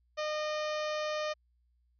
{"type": "harmonic tone with a mistuned harmonic", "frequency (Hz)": 609, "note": "D#5", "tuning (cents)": -37, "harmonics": [1, 2, 3, 4, 5, 6, 7, 8, 9, 10], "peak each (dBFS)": [-33, -39, -43, -45, -47, -49, -50, -51, -52, -53], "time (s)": [0.17, 1.34], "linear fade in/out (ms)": 20, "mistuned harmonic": 3, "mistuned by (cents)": 19, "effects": ["added 60 Hz sine -68 dBFS peak until 1.99 s"]}